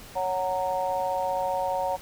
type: chord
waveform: sine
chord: F# major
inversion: second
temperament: just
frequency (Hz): 555 / 740 / 925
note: C#5 / F#5 / A#5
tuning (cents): +2 / 0 / -14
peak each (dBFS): -29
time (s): 0.15-1.97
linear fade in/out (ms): 20
effects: pink hiss -46 dBFS RMS until 2.01 s